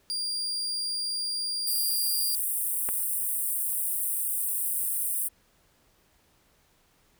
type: tone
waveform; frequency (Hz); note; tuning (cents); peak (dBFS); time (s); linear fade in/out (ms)
35% pulse; 4781; D8; +30; -27; 0.1-2.35; 0
type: high-pass noise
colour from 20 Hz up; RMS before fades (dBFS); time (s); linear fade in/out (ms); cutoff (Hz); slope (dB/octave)
pink; -29; 1.66-5.29; 20; 8500; 96
type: click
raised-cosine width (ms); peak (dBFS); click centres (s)
0.5; -19; 2.889
effects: pink hiss -65 dBFS RMS until 7.19 s